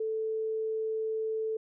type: tone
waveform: sine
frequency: 440.1 Hz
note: A4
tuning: in tune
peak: -29 dBFS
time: 0-1.57 s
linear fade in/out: 5 ms
effects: none